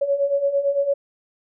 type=beating tone pair; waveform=sine; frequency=554.4 / 563.3 Hz; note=C#5 / C#5; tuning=0 / +28 cents; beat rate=8.9 Hz; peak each=-24 / -19 dBFS; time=0.01-0.94 s; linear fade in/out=10 ms; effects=none